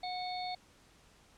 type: harmonic tone with a mistuned harmonic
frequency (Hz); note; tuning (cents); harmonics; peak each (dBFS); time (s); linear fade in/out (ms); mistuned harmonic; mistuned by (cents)
728; F#5; -28; 1 / 3 / 5 / 6; -37 / -47 / -47 / -44; 0.03-0.55; 5; 3; +25
effects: pink hiss -63 dBFS RMS until 1.37 s + low-pass 9000 Hz 12 dB/octave